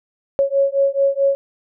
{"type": "beating tone pair", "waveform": "sine", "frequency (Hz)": [550, 554.6], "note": ["C#5", "C#5"], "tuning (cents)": [-14, 1], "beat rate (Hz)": 4.6, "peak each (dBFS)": -17, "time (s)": [0.39, 1.35], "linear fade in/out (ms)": 0, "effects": []}